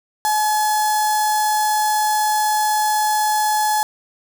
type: tone with notch filter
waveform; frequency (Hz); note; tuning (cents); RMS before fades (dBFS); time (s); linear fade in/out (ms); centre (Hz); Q
sawtooth; 852; G#5; +44; -18; 0.25-3.83; 0; 2500; 0.67
effects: 7-bit